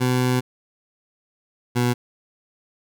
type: tone pair in turn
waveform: 20% pulse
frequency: 126.2 / 122.25 Hz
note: B2 / B2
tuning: +38 / -17 cents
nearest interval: minor second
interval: 55 cents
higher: first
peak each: -13 dBFS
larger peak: neither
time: 0-0.41 / 1.75-1.94 s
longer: first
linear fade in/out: 20 ms
effects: none